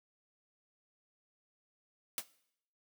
white noise with exponential decay, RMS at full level -32 dBFS, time 2.18-2.26 s, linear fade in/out 1 ms, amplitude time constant 16 ms, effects noise-tail reverb RT60 0.7 s tail -19 dB re dry + high-pass 200 Hz 12 dB/octave

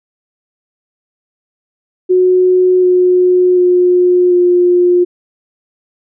sine tone with pitch steps, 366.6 / 362.8 / 359.1 / 355.3 Hz, F#4 / F#4 / F4 / F4, -16 / -34 / +48 / +30 cents, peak -6 dBFS, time 2.09-5.05 s, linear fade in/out 20 ms, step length 740 ms, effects none

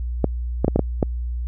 clicks, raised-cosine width 2 ms, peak -3 dBFS, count 6, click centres 0.243 / 0.646 / 0.681 / 0.76 / 0.793 / 1.028 s, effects added 60 Hz sine -23 dBFS peak until 1.47 s

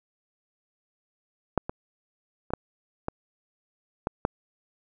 clicks, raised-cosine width 1 ms, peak -7 / -17 / -23 / -9 / -14 / -12 / -8 dBFS, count 7, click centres 1.577 / 1.695 / 2.505 / 2.536 / 3.084 / 4.071 / 4.251 s, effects none

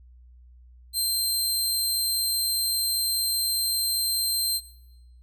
20% pulse tone, 4149 Hz, C8, 15 cents flat, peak -17 dBFS, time 0.93-4.61 s, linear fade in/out 50 ms, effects noise-tail reverb RT60 0.9 s tail -19 dB re dry + added 61 Hz sine -48 dBFS peak until 5.22 s

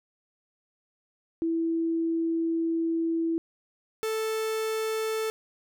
sine / 45% pulse tone pair in turn, 329.6 / 440 Hz, E4 / A4, 0 / 0 cents, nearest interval perfect fourth, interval 500 cents, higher second, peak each -24 / -27 dBFS, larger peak first, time 1.42-3.38 / 4.03-5.3 s, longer first, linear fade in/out 0 ms, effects none

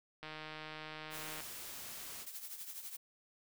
click train, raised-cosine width 0.3 ms, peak -30 dBFS, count 183, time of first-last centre 0.23-1.404 s, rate 155 Hz
white noise, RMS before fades -47 dBFS, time 1.1-2.27 s, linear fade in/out 50 ms
blue noise with tremolo, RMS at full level -44 dBFS, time 2.26-2.97 s, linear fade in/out 10 ms, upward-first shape triangle, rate 12 Hz, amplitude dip 70%
effects none

